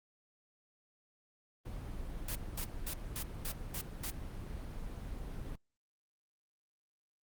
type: noise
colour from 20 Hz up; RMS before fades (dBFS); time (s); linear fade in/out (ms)
brown; -42; 1.65-5.56; 10
type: noise bursts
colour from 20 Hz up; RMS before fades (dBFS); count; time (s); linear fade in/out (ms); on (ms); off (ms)
white; -40; 7; 2.28-4.104; 5; 72; 220
effects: Opus 24 kbps